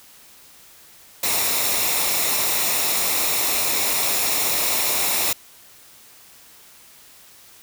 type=noise with comb filter; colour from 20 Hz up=white; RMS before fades=-21 dBFS; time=1.23-5.33 s; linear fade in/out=5 ms; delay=0.64 ms; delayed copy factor=-0.5; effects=white hiss -48 dBFS RMS until 7.62 s